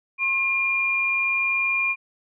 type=tone pair together; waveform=sine; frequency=1072 / 2407 Hz; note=C6 / D7; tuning=+42 / +42 cents; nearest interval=octave + major second; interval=1400 cents; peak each=-31 / -20 dBFS; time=0.18-1.96 s; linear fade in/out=50 ms; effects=none